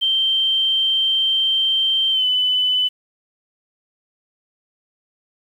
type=tone with pitch glide; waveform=sine; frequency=3136 to 3005 Hz; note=G7 to F#7; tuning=0 to +26 cents; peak=-15 dBFS; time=0.01-2.89 s; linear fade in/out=20 ms; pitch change=-74 cents; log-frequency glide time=2.11-2.26 s; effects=8-bit